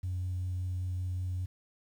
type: tone with vibrato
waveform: sine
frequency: 91.2 Hz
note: F#2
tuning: 24 cents flat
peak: -30 dBFS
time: 0.03-1.46 s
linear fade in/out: 10 ms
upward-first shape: sine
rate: 5.2 Hz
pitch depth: 10 cents each way
effects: tanh soft clip ceiling -28 dBFS + 10-bit